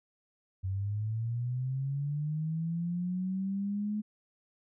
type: linear sweep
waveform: sine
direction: up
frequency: 93 to 213.1 Hz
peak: -30 dBFS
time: 0.63-4.02 s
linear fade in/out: 20 ms
effects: none